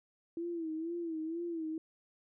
sine tone with vibrato, 329.6 Hz, E4, in tune, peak -35 dBFS, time 0.37-1.78 s, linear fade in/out 2 ms, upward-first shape sine, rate 2.1 Hz, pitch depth 83 cents each way, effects none

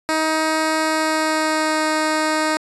10% pulse tone with pitch glide, 315.3 to 311 Hz, D#4 to D#4, +23 to -1 cents, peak -9 dBFS, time 0.09-2.57 s, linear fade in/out 0 ms, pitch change -24 cents, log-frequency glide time 0.83-1.85 s, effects resampled to 24000 Hz

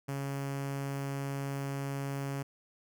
sawtooth tone with notch filter, 138.59 Hz, C#3, in tune, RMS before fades -36 dBFS, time 0.08-2.43 s, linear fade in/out 10 ms, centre 3800 Hz, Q 1.9, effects none

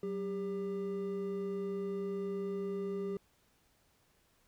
triangle tone pair together, 188.63 / 398.6 Hz, F#3 / G4, +34 / +29 cents, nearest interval octave + minor second, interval 1295 cents, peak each -38 / -34 dBFS, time 0.03-3.17 s, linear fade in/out 2 ms, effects pink hiss -71 dBFS RMS until 4.47 s

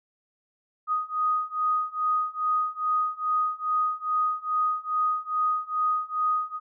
sine beating tone pair, 1244.5 / 1246.9 Hz, D#6 / D#6, 0 / +3 cents, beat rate 2.4 Hz, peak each -27 / -26 dBFS, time 0.87-6.6 s, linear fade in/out 50 ms, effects none

